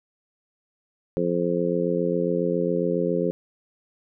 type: harmonic tone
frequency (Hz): 87.31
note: F2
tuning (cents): 0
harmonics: 2 / 3 / 4 / 5 / 6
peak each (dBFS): -27 / -30 / -28 / -26 / -27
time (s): 1.17-3.31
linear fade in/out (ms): 0
effects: none